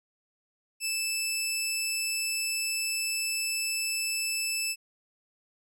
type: tone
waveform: 15% pulse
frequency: 2633 Hz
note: E7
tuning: 3 cents flat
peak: -21 dBFS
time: 0.8-4.76 s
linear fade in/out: 50 ms
effects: none